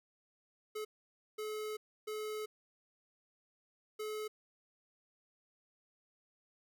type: tone bursts at uneven times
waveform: square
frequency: 428.6 Hz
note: A4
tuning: 45 cents flat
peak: -39 dBFS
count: 4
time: 0.75-0.85 / 1.38-1.77 / 2.07-2.46 / 3.99-4.28 s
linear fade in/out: 10 ms
effects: none